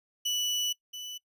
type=tone pair in turn; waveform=30% pulse; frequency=2960 / 2979 Hz; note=F#7 / F#7; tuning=0 / +11 cents; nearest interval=unison; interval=11 cents; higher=second; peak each=-24 / -35 dBFS; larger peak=first; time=0.25-0.73 / 0.93-1.18 s; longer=first; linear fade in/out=10 ms; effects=noise-tail reverb RT60 0.1 s tail -21 dB re dry + resampled to 32000 Hz